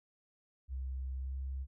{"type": "tone with pitch glide", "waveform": "sine", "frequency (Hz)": [65.41, 66.59], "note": ["C2", "C2"], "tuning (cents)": [0, 31], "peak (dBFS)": -36, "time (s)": [0.68, 1.67], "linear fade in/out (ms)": 50, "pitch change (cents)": 31, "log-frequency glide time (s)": [1.19, 1.34], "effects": []}